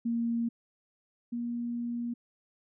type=tone pair in turn; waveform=sine; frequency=233.1 / 237.7 Hz; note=A#3 / A#3; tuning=0 / +34 cents; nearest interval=unison; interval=34 cents; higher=second; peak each=-27 / -31 dBFS; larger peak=first; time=0.05-0.49 / 1.32-2.14 s; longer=second; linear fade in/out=10 ms; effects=none